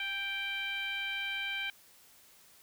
sine tone with frequency modulation, 2349 Hz, D7, in tune, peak -33 dBFS, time 0-1.7 s, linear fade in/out 2 ms, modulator 775 Hz, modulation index 1.2, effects white hiss -60 dBFS RMS until 2.62 s

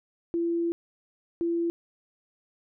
sine tone bursts at uneven times, 338.6 Hz, E4, 46 cents sharp, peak -24 dBFS, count 2, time 0.34-0.72 / 1.41-1.7 s, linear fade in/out 0 ms, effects none

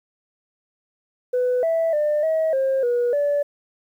sine tone with pitch steps, 498.6 / 657 / 598 / 639 / 534 / 483 / 578 Hz, B4 / E5 / D5 / D#5 / C5 / B4 / D5, +16 / -6 / +31 / +46 / +35 / -39 / -28 cents, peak -16 dBFS, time 1.33-3.43 s, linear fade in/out 10 ms, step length 300 ms, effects tanh soft clip ceiling -15 dBFS + 9-bit

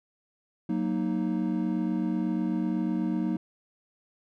triangle chord, D# minor, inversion first, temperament equal, 185 / 233.1 / 311.1 Hz, F#3 / A#3 / D#4, 0 / 0 / 0 cents, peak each -28 dBFS, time 0.69-3.37 s, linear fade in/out 5 ms, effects none

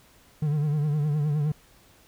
triangle tone with vibrato, 149.1 Hz, D3, 27 cents sharp, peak -20 dBFS, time 0.42-1.52 s, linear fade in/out 5 ms, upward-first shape triangle, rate 9.7 Hz, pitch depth 81 cents each way, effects pink hiss -57 dBFS RMS until 2.07 s

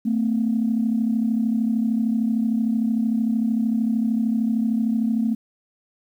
sine tone pair together, 222.7 / 255.9 Hz, A3 / C4, +21 / -38 cents, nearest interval major second, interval 241 cents, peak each -19 / -24 dBFS, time 0.05-5.35 s, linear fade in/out 10 ms, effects tanh soft clip ceiling -11 dBFS + 9-bit

